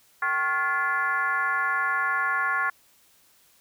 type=tone with frequency modulation; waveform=sine; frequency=1408 Hz; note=F6; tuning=14 cents sharp; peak=-22 dBFS; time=0.22-2.7 s; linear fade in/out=5 ms; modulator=317 Hz; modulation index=1.4; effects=white hiss -60 dBFS RMS until 3.6 s